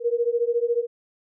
sine beating tone pair, 466.2 / 480.2 Hz, A#4 / B4, 0 / -49 cents, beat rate 14 Hz, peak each -23 dBFS, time 0-0.87 s, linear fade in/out 50 ms, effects none

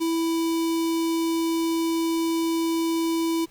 square tone with notch filter, 329.6 Hz, E4, in tune, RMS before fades -24 dBFS, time 0-3.46 s, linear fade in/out 20 ms, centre 1600 Hz, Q 1.4, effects pink hiss -56 dBFS RMS until 3.5 s + Opus 48 kbps

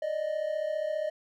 triangle tone pair together, 587.4 / 622.3 Hz, D5 / D#5, 0 / 0 cents, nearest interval minor second, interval 100 cents, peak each -32 / -28 dBFS, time 0.02-1.1 s, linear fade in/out 5 ms, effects none

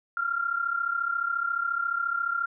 sine tone pair together, 1362.6 / 1396.9 Hz, F6 / F6, -43 / 0 cents, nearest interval unison, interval 43 cents, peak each -30 / -27 dBFS, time 0.17-2.46 s, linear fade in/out 2 ms, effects none

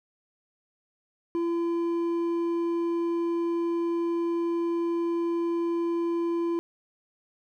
sine tone with hard clipping, 338.9 Hz, E4, 48 cents sharp, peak -26 dBFS, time 1.35-6.59 s, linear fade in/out 0 ms, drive 5 dB, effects none

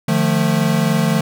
square tone cluster, 151.6 / 175.6 / 220.6 Hz, D#3 / F3 / A3, -45 / +10 / +5 cents, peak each -19 dBFS, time 0.08-1.21 s, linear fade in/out 5 ms, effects none

